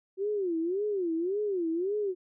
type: tone with vibrato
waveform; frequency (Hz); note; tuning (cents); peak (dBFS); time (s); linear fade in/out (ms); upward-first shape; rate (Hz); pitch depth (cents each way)
sine; 370; F#4; 0; -27; 0.17-2.15; 50; sine; 1.8; 230
effects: none